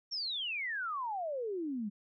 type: exponential sweep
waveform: sine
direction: down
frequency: 5620 to 196 Hz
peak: -34 dBFS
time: 0.11-1.9 s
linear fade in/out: 20 ms
effects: none